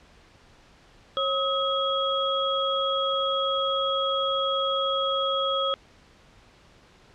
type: tone cluster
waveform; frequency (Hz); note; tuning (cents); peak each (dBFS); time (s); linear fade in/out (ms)
sine; 545 / 1275 / 3306; C#5 / D#6 / G#7; -29 / +42 / -9; -27; 1.17-5.74; 0
effects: pink hiss -55 dBFS RMS until 7.14 s + low-pass 5000 Hz 12 dB/octave